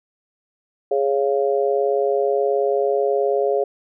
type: chord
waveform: sine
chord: Db major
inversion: second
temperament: just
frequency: 415.8 / 554.4 / 693 Hz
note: Ab4 / Db5 / F5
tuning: +2 / 0 / -14 cents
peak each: -19 / -21 / -24 dBFS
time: 0.91-3.64 s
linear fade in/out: 5 ms
effects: none